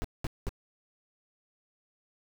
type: noise bursts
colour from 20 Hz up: brown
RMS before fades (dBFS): -31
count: 3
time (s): 0.02-0.492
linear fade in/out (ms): 0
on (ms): 24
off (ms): 200
effects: none